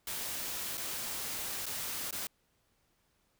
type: noise with dropouts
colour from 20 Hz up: white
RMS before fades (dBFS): -38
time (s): 0.07-2.27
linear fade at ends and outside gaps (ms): 2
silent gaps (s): 0.772-0.777 / 1.658-1.664 / 2.109-2.126
effects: pink hiss -74 dBFS RMS until 3.39 s